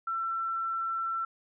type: tone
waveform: sine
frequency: 1344 Hz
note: E6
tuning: 33 cents sharp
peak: -29 dBFS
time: 0.07-1.25 s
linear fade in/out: 5 ms
effects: none